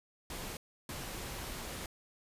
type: noise bursts at uneven times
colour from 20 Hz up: pink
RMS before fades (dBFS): -42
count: 2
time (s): 0.3-0.57 / 0.89-1.86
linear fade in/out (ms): 2
effects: resampled to 32000 Hz